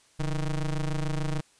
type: ring-modulated tone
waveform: square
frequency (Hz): 78.8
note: D#2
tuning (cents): +23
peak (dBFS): -24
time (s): 0.19-1.41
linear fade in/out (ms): 10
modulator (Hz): 65.4
effects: white hiss -61 dBFS RMS until 1.59 s + resampled to 22050 Hz